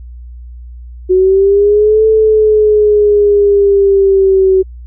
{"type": "linear two-way sweep", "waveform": "sine", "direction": "up then down", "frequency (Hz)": [366.9, 439.4, 376.7], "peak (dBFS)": -5, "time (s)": [1.09, 4.63], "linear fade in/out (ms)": 20, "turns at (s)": 2.06, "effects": ["added 60 Hz sine -27 dBFS peak until 4.86 s"]}